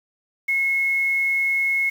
sine tone with quantisation, 2175 Hz, C#7, 33 cents flat, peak -18 dBFS, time 0.48-1.9 s, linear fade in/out 10 ms, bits 7, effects none

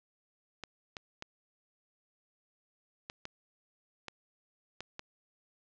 clicks, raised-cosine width 0.2 ms, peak -23 dBFS, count 8, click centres 0.637 / 0.968 / 1.224 / 3.099 / 3.254 / 4.083 / 4.806 / 4.994 s, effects low-pass 6000 Hz 12 dB/octave

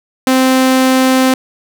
sawtooth tone, 260.2 Hz, C4, 9 cents flat, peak -4 dBFS, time 0.27-1.34 s, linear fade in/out 2 ms, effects none

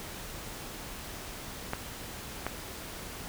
clicks, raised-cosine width 0.5 ms, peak -16 dBFS, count 2, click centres 1.734 / 2.466 s, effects pink hiss -42 dBFS RMS until 3.28 s

